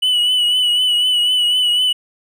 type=tone with vibrato; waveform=triangle; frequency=2960 Hz; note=F#7; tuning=in tune; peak=-11 dBFS; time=0.02-1.93 s; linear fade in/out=10 ms; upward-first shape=triangle; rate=4 Hz; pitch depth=45 cents each way; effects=none

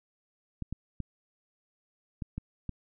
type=clicks; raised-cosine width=5 ms; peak=-22 dBFS; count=6; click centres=0.623 / 0.726 / 1.003 / 2.222 / 2.38 / 2.693 s; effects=none

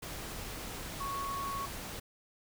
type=tone in noise; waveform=sine; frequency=1108.7 Hz; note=C#6; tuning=in tune; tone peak=-35 dBFS; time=1-1.66 s; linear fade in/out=10 ms; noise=pink; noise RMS=-42 dBFS; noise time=0.02-2 s; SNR=+4 dB; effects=none

